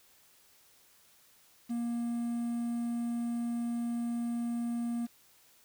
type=tone with quantisation; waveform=triangle; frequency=236 Hz; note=A#3; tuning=22 cents sharp; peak=-29 dBFS; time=1.69-5.07 s; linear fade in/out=20 ms; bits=9; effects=white hiss -63 dBFS RMS until 5.64 s